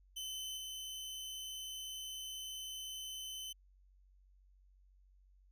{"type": "tone with level steps", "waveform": "sawtooth", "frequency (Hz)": 3047, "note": "G7", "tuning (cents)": -50, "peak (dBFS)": [-38, -40], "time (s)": [0.16, 3.53], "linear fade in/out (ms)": 10, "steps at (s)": 0.57, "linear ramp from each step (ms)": 5, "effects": ["added 47 Hz sine -63 dBFS peak until 5.51 s"]}